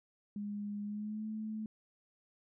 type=tone with pitch glide; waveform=sine; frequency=205.6 to 216.9 Hz; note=G#3 to A3; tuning=-17 to -25 cents; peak=-37 dBFS; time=0.36-1.66 s; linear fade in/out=2 ms; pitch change=+92 cents; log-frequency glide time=0.83-1.26 s; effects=none

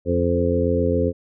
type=harmonic tone with a mistuned harmonic; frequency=87.3 Hz; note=F2; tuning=in tune; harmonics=1 / 2 / 3 / 4 / 5 / 6; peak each=-23 / -27 / -24 / -28 / -23 / -23 dBFS; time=0.05-1.13 s; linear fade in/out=50 ms; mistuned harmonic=6; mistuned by=-16 cents; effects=none

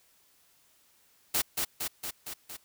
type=noise with echo; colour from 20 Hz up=white; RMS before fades=-27 dBFS; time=1.34-1.42 s; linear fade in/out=10 ms; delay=230 ms; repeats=5; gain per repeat=-3 dB; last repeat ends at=2.57 s; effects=white hiss -65 dBFS RMS until 2.64 s

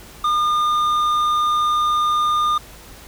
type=tone with hard clipping; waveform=sine; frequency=1212 Hz; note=D#6; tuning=46 cents flat; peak=-17 dBFS; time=0.24-2.58 s; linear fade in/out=5 ms; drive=6 dB; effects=added 50 Hz sine -46 dBFS peak until 3.07 s + pink hiss -42 dBFS RMS until 3.07 s

